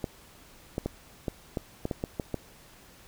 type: clicks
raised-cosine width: 2 ms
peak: -16 dBFS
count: 10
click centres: 0.042 / 0.781 / 0.86 / 1.282 / 1.572 / 1.854 / 1.912 / 2.039 / 2.198 / 2.343 s
effects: pink hiss -54 dBFS RMS until 3.07 s